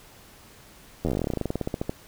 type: slowing click train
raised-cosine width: 2 ms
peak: -13 dBFS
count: 25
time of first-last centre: 1.05-1.895 s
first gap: 11 ms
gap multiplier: 1.09
effects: pink hiss -51 dBFS RMS until 2.07 s